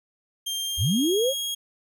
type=tone with pitch glide; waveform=sawtooth; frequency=3188 to 3280 Hz; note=G7 to G#7; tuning=+28 to -22 cents; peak=-24 dBFS; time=0.46-1.55 s; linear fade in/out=10 ms; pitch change=+50 cents; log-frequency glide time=0.64-1.15 s
type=linear sweep; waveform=sine; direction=up; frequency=58 to 565 Hz; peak=-20 dBFS; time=0.77-1.34 s; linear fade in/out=50 ms
effects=none